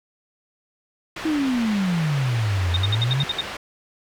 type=low-pass noise; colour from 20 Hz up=white; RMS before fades=-33 dBFS; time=1.16-3.57 s; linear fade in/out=5 ms; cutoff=2600 Hz; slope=12 dB/octave
type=exponential two-way sweep; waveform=sine; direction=down then up; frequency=323.8 to 85.3 to 144.1 Hz; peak=-19 dBFS; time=1.25-3.24 s; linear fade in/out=5 ms; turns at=2.71 s
type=tone bursts; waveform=sine; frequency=3674 Hz; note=A#7; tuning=26 cents flat; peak=-20 dBFS; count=8; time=2.74-3.409 s; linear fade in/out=2 ms; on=25 ms; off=67 ms
effects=none